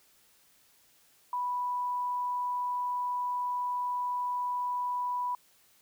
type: tone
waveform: sine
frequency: 986 Hz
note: B5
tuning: 3 cents flat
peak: -29 dBFS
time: 1.33-5.35 s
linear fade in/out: 2 ms
effects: white hiss -64 dBFS RMS until 5.81 s